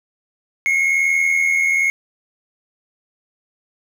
triangle tone pair together, 2163 / 2244 Hz, C#7 / C#7, -43 / +21 cents, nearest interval minor second, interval 64 cents, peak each -13 / -22 dBFS, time 0.66-1.9 s, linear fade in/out 0 ms, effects none

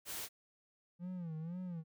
white noise, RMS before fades -43 dBFS, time 0.05-0.29 s, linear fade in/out 50 ms
triangle tone with vibrato, 170 Hz, F3, 46 cents flat, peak -38 dBFS, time 0.99-1.84 s, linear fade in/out 50 ms, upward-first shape sine, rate 2 Hz, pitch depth 140 cents each way
effects none

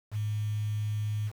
sine tone with quantisation, 106 Hz, G#2, 36 cents sharp, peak -28 dBFS, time 0.11-1.32 s, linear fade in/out 50 ms, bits 8, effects none

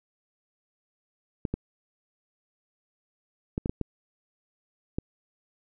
clicks, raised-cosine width 3 ms, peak -15 dBFS, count 7, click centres 1.452 / 1.54 / 3.579 / 3.659 / 3.695 / 3.813 / 4.985 s, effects none

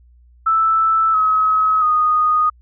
sine tone with pitch steps, 1318.5 / 1278 / 1238.8 Hz, E6 / D#6 / D#6, 0 / +46 / -8 cents, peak -12 dBFS, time 0.46-2.5 s, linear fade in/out 10 ms, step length 680 ms, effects added 60 Hz sine -46 dBFS peak until 2.61 s

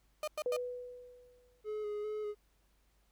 35% pulse tone bursts, 609 Hz, D#5, 37 cents flat, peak -33 dBFS, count 3, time 0.23-0.566 s, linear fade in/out 2 ms, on 46 ms, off 99 ms
sine tone with exponential decay, 493.9 Hz, B4, in tune, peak -30 dBFS, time 0.46-1.61 s, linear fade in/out 1 ms, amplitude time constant 250 ms
triangle tone with vibrato, 421.8 Hz, G#4, 27 cents sharp, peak -34 dBFS, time 1.64-2.35 s, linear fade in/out 50 ms, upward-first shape square, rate 2.5 Hz, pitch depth 18 cents each way
effects added 50 Hz sine -70 dBFS peak until 3.11 s + pink hiss -75 dBFS RMS until 3.11 s

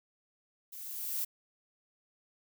violet noise with level ramp, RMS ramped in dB -46 to -33 dBFS, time 0.72-1.25 s, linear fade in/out 10 ms, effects none

